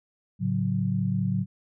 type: chord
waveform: sine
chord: F# minor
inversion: first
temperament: equal with one note detuned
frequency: 110 / 140.04 / 185 Hz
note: A2 / C#3 / F#3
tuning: 0 / +18 / 0 cents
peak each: -28 / -29 / -26 dBFS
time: 0.39-1.46 s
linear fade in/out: 50 ms
effects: none